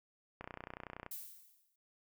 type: click train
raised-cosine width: 0.5 ms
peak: -29 dBFS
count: 21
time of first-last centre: 0.41-1.064 s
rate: 30.6 Hz
type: noise with exponential decay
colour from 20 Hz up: violet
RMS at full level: -42 dBFS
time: 1.11-1.76 s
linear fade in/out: 5 ms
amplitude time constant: 140 ms
effects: noise-tail reverb RT60 0.2 s tail -22 dB re dry